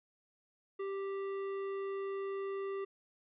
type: tone with tanh clipping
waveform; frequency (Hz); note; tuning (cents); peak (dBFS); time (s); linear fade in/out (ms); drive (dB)
triangle; 392; G4; 0; -38; 0.79-2.85; 10; 17
effects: resampled to 8000 Hz